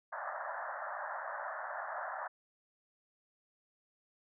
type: band-pass noise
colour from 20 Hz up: pink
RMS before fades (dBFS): -41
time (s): 0.12-2.28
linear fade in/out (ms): 10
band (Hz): 580 to 1800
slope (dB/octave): 96
effects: none